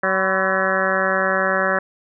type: harmonic tone with a mistuned harmonic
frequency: 189.7 Hz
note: F#3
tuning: 43 cents sharp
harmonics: 1 / 2 / 3 / 4 / 5 / 6 / 7 / 8 / 9 / 10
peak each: -29 / -28 / -22 / -29 / -29 / -28 / -25 / -25 / -23 / -29 dBFS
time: 0.03-1.79 s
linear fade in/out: 5 ms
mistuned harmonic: 5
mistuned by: +110 cents
effects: none